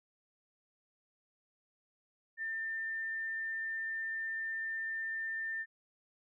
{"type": "tone", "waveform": "sine", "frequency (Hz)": 1796, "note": "A6", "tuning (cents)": 35, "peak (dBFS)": -35, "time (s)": [2.37, 5.66], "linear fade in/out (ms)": 50, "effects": []}